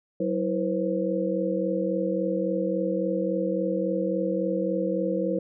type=tone cluster; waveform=sine; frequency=187.8 / 326.9 / 487.4 / 531 Hz; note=F#3 / E4 / B4 / C5; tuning=+26 / -14 / -23 / +25 cents; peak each=-29 dBFS; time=0.2-5.39 s; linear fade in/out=5 ms; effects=none